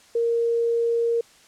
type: tone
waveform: sine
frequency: 465.8 Hz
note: A#4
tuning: 1 cent flat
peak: -19 dBFS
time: 0.15-1.21 s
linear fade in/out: 5 ms
effects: white hiss -53 dBFS RMS until 1.47 s + low-pass 8000 Hz 12 dB/octave